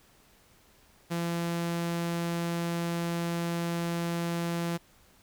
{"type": "tone", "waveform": "sawtooth", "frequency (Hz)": 170, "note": "F3", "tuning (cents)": -46, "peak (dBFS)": -25, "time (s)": [1.1, 4.78], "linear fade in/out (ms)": 20, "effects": ["pink hiss -61 dBFS RMS until 5.22 s"]}